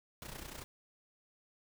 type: noise with amplitude modulation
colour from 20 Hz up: pink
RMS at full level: -44 dBFS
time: 0.22-0.64 s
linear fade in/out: 0 ms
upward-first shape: sine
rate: 30.6 Hz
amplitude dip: 70%
effects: none